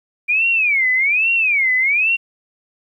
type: tone with vibrato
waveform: sine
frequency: 2349 Hz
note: D7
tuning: in tune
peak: -13 dBFS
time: 0.28-2.17 s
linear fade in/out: 20 ms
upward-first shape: sine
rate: 1.2 Hz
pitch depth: 270 cents each way
effects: 9-bit